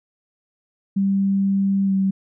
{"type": "tone with pitch glide", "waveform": "sine", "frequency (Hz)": [196, 192.86], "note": ["G3", "G3"], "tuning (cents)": [0, -28], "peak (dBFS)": -16, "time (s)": [0.96, 2.11], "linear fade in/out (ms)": 10, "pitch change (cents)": -28, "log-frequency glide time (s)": [1.85, 1.93], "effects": []}